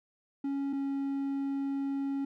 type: tone pair in turn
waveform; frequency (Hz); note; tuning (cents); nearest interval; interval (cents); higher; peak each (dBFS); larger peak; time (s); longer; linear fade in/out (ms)
triangle; 277.5 / 275.9; C#4 / C#4; +2 / -8; unison; 10; first; -28; neither; 0.44-0.73 / 0.73-2.25; second; 5
effects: none